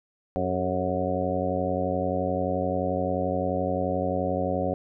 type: harmonic tone with a mistuned harmonic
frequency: 91.5 Hz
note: F#2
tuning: 19 cents flat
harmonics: 1 / 2 / 3 / 4 / 5 / 6 / 7 / 8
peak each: -33 / -32 / -32 / -35 / -34 / -29 / -34 / -32 dBFS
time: 0.36-4.74 s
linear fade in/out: 0 ms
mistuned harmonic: 4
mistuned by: +66 cents
effects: none

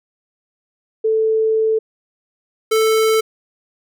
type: tone pair in turn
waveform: sine / square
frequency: 440.7 / 440.7 Hz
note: A4 / A4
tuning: +3 / +3 cents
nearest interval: unison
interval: 0 cents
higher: neither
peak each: -13 dBFS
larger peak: neither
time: 1.04-1.79 / 2.71-3.21 s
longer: first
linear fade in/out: 10 ms
effects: none

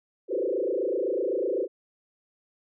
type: tone with frequency modulation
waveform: sine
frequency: 440 Hz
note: A4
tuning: in tune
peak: -24 dBFS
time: 0.28-1.68 s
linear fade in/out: 50 ms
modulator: 27.9 Hz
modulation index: 3.4
effects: none

